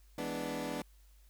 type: chord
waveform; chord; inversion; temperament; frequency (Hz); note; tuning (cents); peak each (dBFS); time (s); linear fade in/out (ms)
20% pulse; E dominant seventh; none; equal; 164.81 / 207.7 / 246.9 / 293.7; E3 / G#3 / B3 / D4; 0 / 0 / 0 / 0; -40 / -40 / -36 / -35; 0.18-0.82; 2
effects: added 50 Hz sine -58 dBFS peak until 1.29 s + white hiss -70 dBFS RMS until 1.29 s